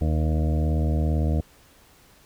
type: harmonic tone with a mistuned harmonic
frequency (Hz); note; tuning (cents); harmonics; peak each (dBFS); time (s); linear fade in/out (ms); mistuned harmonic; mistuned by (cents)
77.78; D#2; 0; 1 / 2 / 3 / 4 / 6 / 7 / 8 / 9; -21 / -27 / -31 / -33 / -37 / -38 / -39 / -40; 0.01-1.41; 5; 1; -16
effects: pink hiss -55 dBFS RMS until 2.25 s